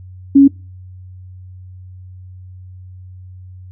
sine tone, 277.2 Hz, C#4, in tune, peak -3 dBFS, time 0.35-0.48 s, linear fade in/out 10 ms, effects noise-tail reverb RT60 0.3 s tail -23 dB re dry + added 92 Hz sine -33 dBFS peak until 3.71 s

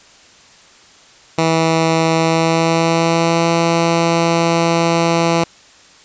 10% pulse tone with pitch glide, 162.7 to 167.47 Hz, E3 to E3, -22 to +28 cents, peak -4 dBFS, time 1.38-5.44 s, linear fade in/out 5 ms, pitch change +50 cents, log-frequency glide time 2.13-3.49 s, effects white hiss -45 dBFS RMS until 6.04 s + resampled to 16000 Hz

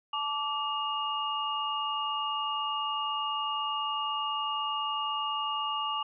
sine tone cluster, 872 / 1162 / 2846 Hz, A5 / D6 / F7, -16 / -19 / +32 cents, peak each -35 / -32 / -34 dBFS, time 0.13-6.03 s, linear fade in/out 5 ms, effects none

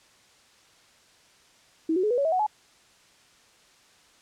sine tone with pitch steps, 321.9 / 369.8 / 424.7 / 487.9 / 560.5 / 643.8 / 739.5 / 849.5 Hz, E4 / F#4 / G#4 / B4 / C#5 / E5 / F#5 / G#5, -41 / -1 / +39 / -21 / +19 / -41 / -1 / +39 cents, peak -21 dBFS, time 1.89-2.466 s, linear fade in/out 5 ms, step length 72 ms, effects white hiss -58 dBFS RMS until 4.21 s + low-pass 7000 Hz 12 dB/octave

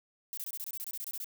violet noise bursts, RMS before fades -39 dBFS, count 14, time 0.33-1.244 s, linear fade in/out 0 ms, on 43 ms, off 24 ms, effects none

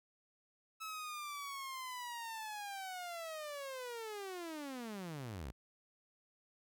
sawtooth linear sweep, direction down, 1304 to 53 Hz, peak -39 dBFS, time 0.8-5.52 s, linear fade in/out 20 ms, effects none

